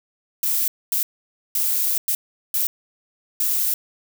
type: noise bursts at uneven times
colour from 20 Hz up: violet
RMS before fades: -21 dBFS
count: 6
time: 0.43-0.68 / 0.92-1.03 / 1.55-1.98 / 2.08-2.15 / 2.54-2.67 / 3.4-3.74 s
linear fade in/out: 2 ms
effects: none